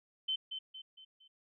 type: tone with echo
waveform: sine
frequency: 3074 Hz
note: G7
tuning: 35 cents flat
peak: -31 dBFS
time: 0.28-0.36 s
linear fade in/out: 10 ms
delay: 230 ms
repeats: 4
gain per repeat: -7 dB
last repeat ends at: 1.28 s
effects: none